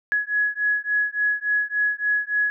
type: beating tone pair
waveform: sine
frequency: 1680 / 1683.5 Hz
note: G#6 / G#6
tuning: +19 / +23 cents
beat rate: 3.5 Hz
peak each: -23 dBFS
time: 0.12-2.5 s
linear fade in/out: 0 ms
effects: none